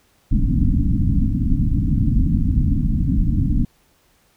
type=low-pass noise; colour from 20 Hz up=pink; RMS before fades=-17 dBFS; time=0.31-3.65 s; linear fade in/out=5 ms; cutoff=290 Hz; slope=96 dB/octave; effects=pink hiss -59 dBFS RMS until 4.36 s